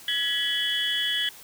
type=tone cluster; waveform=sine; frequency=1682 / 1955 / 3019 / 3350 Hz; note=G#6 / B6 / F#7 / G#7; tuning=+22 / -18 / +34 / +14 cents; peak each=-30 / -31 / -28 / -25 dBFS; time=0.08-1.29 s; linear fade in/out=2 ms; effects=tanh soft clip ceiling -18 dBFS + white hiss -47 dBFS RMS until 1.43 s